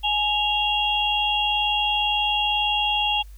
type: tone cluster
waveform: sine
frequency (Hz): 838 / 2780 / 3299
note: G#5 / F7 / G#7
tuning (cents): +15 / -9 / -12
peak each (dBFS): -24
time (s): 0.03-3.23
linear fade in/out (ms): 20
effects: added 50 Hz sine -39 dBFS peak until 3.37 s + white hiss -58 dBFS RMS until 3.37 s